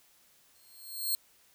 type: tone with exponential growth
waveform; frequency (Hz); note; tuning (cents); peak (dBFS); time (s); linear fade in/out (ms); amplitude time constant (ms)
5% pulse; 4235; C8; +20; -19; 0.55-1.15; 0; 130
effects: white hiss -64 dBFS RMS until 1.54 s